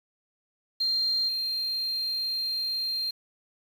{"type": "tone with level steps", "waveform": "triangle", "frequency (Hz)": 4186, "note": "C8", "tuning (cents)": 0, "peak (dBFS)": [-20, -25], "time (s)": [0.8, 3.11], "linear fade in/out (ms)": 10, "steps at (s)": 1.28, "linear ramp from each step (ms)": 10, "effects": ["tanh soft clip ceiling -22 dBFS", "8-bit"]}